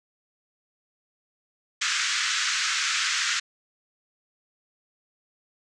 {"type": "band-pass noise", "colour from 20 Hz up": "pink", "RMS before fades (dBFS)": -26, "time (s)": [1.81, 3.4], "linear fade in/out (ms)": 10, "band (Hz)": [1300, 7400], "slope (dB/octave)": 48, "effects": []}